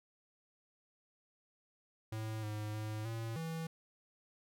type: tone with pitch steps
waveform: square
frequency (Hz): 109.7 / 106.2 / 107.7 / 113.8 / 163.1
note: A2 / G#2 / A2 / A#2 / E3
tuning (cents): -5 / +39 / -37 / -41 / -18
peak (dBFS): -39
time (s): 2.12-3.67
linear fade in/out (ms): 5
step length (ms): 310
effects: none